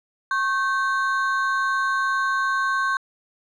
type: ring-modulated tone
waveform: triangle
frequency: 1318.5 Hz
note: E6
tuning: in tune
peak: -15 dBFS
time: 0.31-2.97 s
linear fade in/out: 2 ms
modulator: 229 Hz
effects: resampled to 22050 Hz